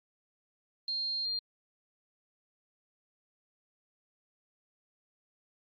sine tone, 4200 Hz, C8, 6 cents sharp, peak -31 dBFS, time 0.88-1.39 s, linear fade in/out 2 ms, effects Opus 24 kbps

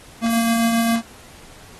square tone with tremolo, 230 Hz, A#3, 23 cents flat, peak -16 dBFS, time 0.21-1.02 s, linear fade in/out 50 ms, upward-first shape triangle, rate 7.5 Hz, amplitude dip 30%
violet noise, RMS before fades -26 dBFS, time 0.3-0.95 s, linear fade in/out 0 ms
effects pink hiss -45 dBFS RMS until 1.79 s + AAC 32 kbps

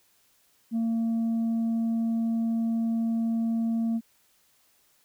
sine tone, 228 Hz, A#3, 38 cents flat, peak -21 dBFS, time 0.71-4.01 s, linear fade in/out 50 ms, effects tanh soft clip ceiling -23 dBFS + white hiss -65 dBFS RMS until 5.04 s

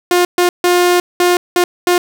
sawtooth tone bursts at uneven times, 355.1 Hz, F4, 29 cents sharp, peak -5 dBFS, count 6, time 0.11-0.25 / 0.38-0.49 / 0.64-1 / 1.2-1.37 / 1.56-1.64 / 1.87-1.98 s, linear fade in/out 2 ms, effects none

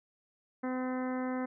harmonic tone, 255.5 Hz, C4, 41 cents flat, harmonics 1 / 2 / 3 / 4 / 5 / 6 / 7 / 8, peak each -33 / -39 / -43 / -45 / -47 / -49 / -50 / -51 dBFS, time 0.63-1.46 s, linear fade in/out 10 ms, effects none

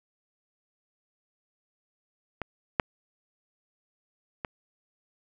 clicks, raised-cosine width 0.5 ms, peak -17 / -6 / -17 dBFS, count 3, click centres 2.417 / 2.798 / 4.448 s, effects none

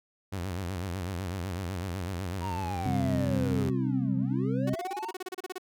sawtooth tone with vibrato, 91.5 Hz, F#2, 19 cents flat, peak -28 dBFS, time 0.32-3.7 s, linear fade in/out 10 ms, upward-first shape sine, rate 8 Hz, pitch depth 140 cents each way
triangle linear two-way sweep, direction down then up, 963 to 169.5 to 963 Hz, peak -32 dBFS, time 2.4-5.13 s, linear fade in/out 50 ms, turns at 4.17 s
harmonic tone, 65.41 Hz, C2, in tune, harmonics 2 / 3 / 4, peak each -30 / -32 / -30 dBFS, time 2.86-4.74 s, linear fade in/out 0 ms
sawtooth tone bursts, 370 Hz, F#4, in tune, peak -30 dBFS, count 16, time 4.67-5.582 s, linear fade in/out 5 ms, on 27 ms, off 32 ms
effects none

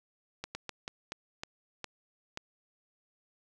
slowing click train, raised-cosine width 0.2 ms, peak -20 dBFS, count 8, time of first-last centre 0.44-2.374 s, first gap 110 ms, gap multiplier 1.3, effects none

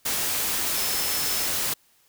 sine tone in noise, 5250 Hz, E8, 8 cents flat, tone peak -32 dBFS, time 0.75-1.47 s, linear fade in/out 10 ms, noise white, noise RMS -26 dBFS, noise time 0.05-1.74 s, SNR -9 dB, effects white hiss -62 dBFS RMS until 2.08 s

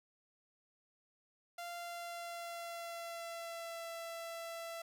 sawtooth tone with pitch glide, 692 to 668 Hz, F5 to E5, -16 to +23 cents, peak -39 dBFS, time 1.58-4.82 s, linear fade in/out 5 ms, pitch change -61 cents, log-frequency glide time 1.75-3.89 s, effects none

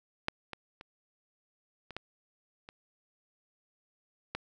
clicks, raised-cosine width 0.3 ms, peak -13 / -23 / -30 / -28 / -21 / -30 / -18 dBFS, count 7, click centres 0.284 / 0.533 / 0.811 / 1.907 / 1.966 / 2.689 / 4.35 s, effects none

